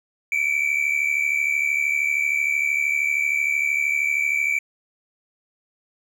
triangle tone pair together, 2276 / 2349 Hz, C#7 / D7, +45 / 0 cents, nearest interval minor second, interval 55 cents, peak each -20 dBFS, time 0.32-4.59 s, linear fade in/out 2 ms, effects tanh soft clip ceiling -11 dBFS

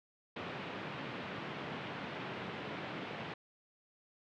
pink band-pass noise, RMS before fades -43 dBFS, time 0.36-3.34 s, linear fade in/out 5 ms, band 130 to 3200 Hz, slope 24 dB/octave, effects none

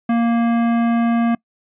sine tone with hard clipping, 233.1 Hz, A#3, in tune, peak -16 dBFS, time 0.09-1.35 s, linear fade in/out 5 ms, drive 15 dB, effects noise-tail reverb RT60 0.1 s tail -25 dB re dry + resampled to 8000 Hz

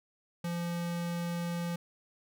square tone, 171.9 Hz, F3, 27 cents flat, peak -33 dBFS, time 0.44-1.76 s, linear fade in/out 5 ms, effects none

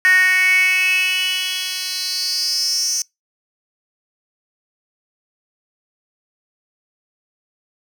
10% pulse tone with high-pass filter sweep, 370 Hz, F#4, in tune, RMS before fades -18 dBFS, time 0.05-3.02 s, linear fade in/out 0 ms, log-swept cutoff 1800 to 6100 Hz, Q 8, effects noise-tail reverb RT60 0.2 s tail -25 dB re dry

